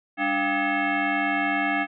sine tone with frequency modulation, 696 Hz, F5, 6 cents flat, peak -21 dBFS, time 0.17-1.87 s, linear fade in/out 50 ms, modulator 494 Hz, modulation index 3.5, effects none

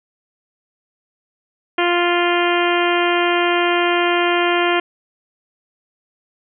harmonic tone, 349.2 Hz, F4, in tune, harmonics 1 / 2 / 3 / 4 / 5 / 6 / 7 / 8 / 9, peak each -18 / -21 / -23 / -24 / -25 / -26 / -26 / -27 / -28 dBFS, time 1.78-4.8 s, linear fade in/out 5 ms, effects none

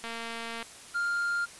click train, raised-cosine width 0.3 ms, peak -22 dBFS, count 136, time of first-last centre 0.04-0.627 s, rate 230 Hz
triangle tone, 1400 Hz, F6, 4 cents sharp, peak -25 dBFS, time 0.94-1.46 s, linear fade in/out 20 ms
effects white hiss -48 dBFS RMS until 1.59 s + resampled to 24000 Hz

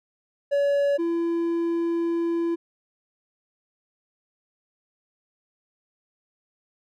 triangle tone pair in turn, 567 / 337.1 Hz, C#5 / E4, +39 / +39 cents, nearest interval major sixth, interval 900 cents, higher first, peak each -17 / -20 dBFS, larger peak first, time 0.51-0.98 / 0.98-2.56 s, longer second, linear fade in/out 20 ms, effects none

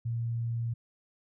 sine tone, 116.54 Hz, A#2, in tune, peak -29 dBFS, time 0.05-0.74 s, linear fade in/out 10 ms, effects none

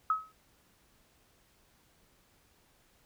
sine tone with exponential decay, 1280 Hz, D#6, 49 cents sharp, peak -22 dBFS, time 0.1-0.32 s, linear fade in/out 2 ms, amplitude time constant 46 ms, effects pink hiss -67 dBFS RMS until 3.05 s

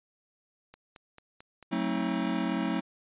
click train, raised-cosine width 0.3 ms, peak -33 dBFS, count 5, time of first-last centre 0.74-1.627 s, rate 4.51 Hz
square chord, F# diminished seventh, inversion none, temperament just, 185 / 222 / 266.4 / 319.7 Hz, F#3 / A3 / C4 / Eb4, 0 / +16 / +31 / +47 cents, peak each -34 dBFS, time 1.71-2.81 s, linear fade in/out 20 ms
effects resampled to 8000 Hz

